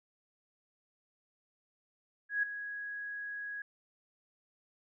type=tone with ADSR envelope; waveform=sine; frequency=1661.2 Hz; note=G#6; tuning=in tune; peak=-26 dBFS; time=2.29-3.62 s; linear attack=140 ms; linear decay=5 ms; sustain=-12 dB; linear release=3 ms; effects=none